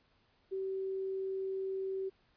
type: tone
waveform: sine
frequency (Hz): 383.6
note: G4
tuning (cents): -37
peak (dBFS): -34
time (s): 0.51-2.1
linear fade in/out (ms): 20
effects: pink hiss -71 dBFS RMS until 2.36 s + resampled to 11025 Hz